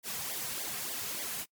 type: noise with flanger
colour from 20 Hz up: white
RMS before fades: -37 dBFS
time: 0.03-1.46 s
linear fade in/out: 50 ms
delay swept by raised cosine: 0.73 to 3.53 ms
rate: 3.4 Hz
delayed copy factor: -0.95
effects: noise-tail reverb RT60 0.1 s tail -24 dB re dry + MP3 96 kbps